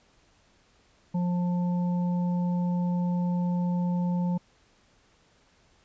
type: harmonic tone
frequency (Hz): 177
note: F3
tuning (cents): +23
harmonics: 1 / 3 / 5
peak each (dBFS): -24 / -40 / -39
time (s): 1.14-4.38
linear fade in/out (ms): 10
effects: pink hiss -63 dBFS RMS until 5.84 s + resampled to 16000 Hz